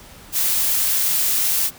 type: noise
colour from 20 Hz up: blue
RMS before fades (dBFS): -19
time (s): 0.32-1.71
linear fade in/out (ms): 50
effects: pink hiss -43 dBFS RMS until 1.78 s